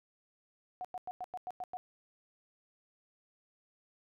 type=tone bursts; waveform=sine; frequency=732 Hz; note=F#5; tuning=19 cents flat; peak=-37 dBFS; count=8; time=0.81-1.77 s; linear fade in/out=0 ms; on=36 ms; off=96 ms; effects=none